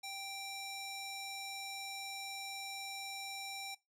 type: tone with band-pass filter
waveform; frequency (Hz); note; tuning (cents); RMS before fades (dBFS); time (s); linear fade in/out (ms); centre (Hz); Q
square; 784; G5; 0; -45; 0.03-3.75; 10; 5500; 0.65
effects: noise-tail reverb RT60 0.2 s tail -19 dB re dry